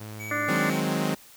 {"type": "tone", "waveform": "sawtooth", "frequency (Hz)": 107.1, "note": "A2", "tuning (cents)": -46, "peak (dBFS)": -33, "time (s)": [0, 0.5], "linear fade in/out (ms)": 10}
{"type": "tone with tremolo", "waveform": "square", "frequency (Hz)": 2269, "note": "C#7", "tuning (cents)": 40, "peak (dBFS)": -36, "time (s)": [0.19, 0.81], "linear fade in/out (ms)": 20, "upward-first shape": "sine", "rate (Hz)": 2.7, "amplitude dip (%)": 30}
{"type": "harmonic tone", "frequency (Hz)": 294.6, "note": "D4", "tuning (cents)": 6, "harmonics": [1, 2, 4, 5, 6, 7], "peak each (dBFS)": [-34, -33, -31, -32, -32, -32], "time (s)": [0.31, 0.7], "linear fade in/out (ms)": 2}
{"type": "chord", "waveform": "sawtooth", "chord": "Ab dominant seventh", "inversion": "second", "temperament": "equal", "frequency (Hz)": [155.56, 185, 207.7, 261.6], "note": ["Eb3", "Gb3", "Ab3", "C4"], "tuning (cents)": [0, 0, 0, 0], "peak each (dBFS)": -26, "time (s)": [0.48, 1.15], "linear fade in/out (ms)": 10}
{"effects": ["white hiss -51 dBFS RMS until 1.36 s"]}